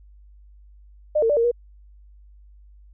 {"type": "tone with pitch steps", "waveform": "sine", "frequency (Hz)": [604, 453.3, 585, 463.7, 478.9], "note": ["D5", "A#4", "D5", "A#4", "A#4"], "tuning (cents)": [48, -48, -7, -9, 47], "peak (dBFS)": -16, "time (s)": [1.15, 1.515], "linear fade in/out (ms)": 10, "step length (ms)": 73, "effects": ["added 50 Hz sine -46 dBFS peak until 2.93 s"]}